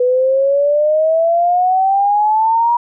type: exponential sweep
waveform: sine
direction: up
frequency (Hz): 492.1 to 959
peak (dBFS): -10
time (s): 0-2.77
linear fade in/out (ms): 5
effects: none